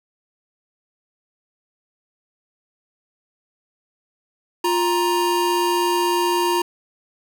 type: tone pair together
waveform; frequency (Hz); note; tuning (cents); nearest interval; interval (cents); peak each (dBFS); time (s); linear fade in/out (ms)
square; 351.7 / 939; F4 / A#5; +12 / +12; octave + perfect fourth; 1700; -21; 4.64-6.62; 5
effects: 7-bit